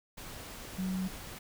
sine tone in noise, 187 Hz, F#3, 19 cents sharp, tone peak -31 dBFS, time 0.78-1.08 s, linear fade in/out 10 ms, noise pink, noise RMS -45 dBFS, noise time 0.17-1.39 s, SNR +11 dB, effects none

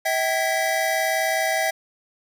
square tone cluster, 644 / 769 / 1648 / 1991 Hz, E5 / G5 / G#6 / B6, -41 / -33 / -14 / +14 cents, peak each -25 / -26 / -31 / -27 dBFS, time 0.05-1.71 s, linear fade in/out 10 ms, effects none

